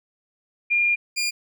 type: tone pair in turn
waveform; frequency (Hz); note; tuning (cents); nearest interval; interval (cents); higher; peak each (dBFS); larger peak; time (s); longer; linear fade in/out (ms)
sine / 20% pulse; 2409 / 2409; D7 / D7; +43 / +43; unison; 0; neither; -17; neither; 0.7-0.96 / 1.16-1.31; first; 20
effects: none